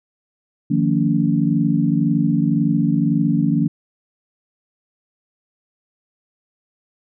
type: tone cluster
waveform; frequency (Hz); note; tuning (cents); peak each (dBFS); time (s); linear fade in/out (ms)
sine; 154.7 / 176.6 / 228.3 / 284; D#3 / F3 / A#3 / C#4; -10 / +20 / -36 / +42; -20; 0.7-3.68; 10
effects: none